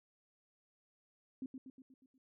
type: tone with echo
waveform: sine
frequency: 261.6 Hz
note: C4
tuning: in tune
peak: -39 dBFS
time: 1.42-1.46 s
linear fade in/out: 2 ms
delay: 120 ms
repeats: 6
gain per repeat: -5 dB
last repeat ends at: 2.18 s
effects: none